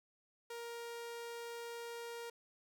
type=tone; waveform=sawtooth; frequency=469 Hz; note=A#4; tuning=11 cents sharp; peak=-40 dBFS; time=0.5-2.3 s; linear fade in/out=5 ms; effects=none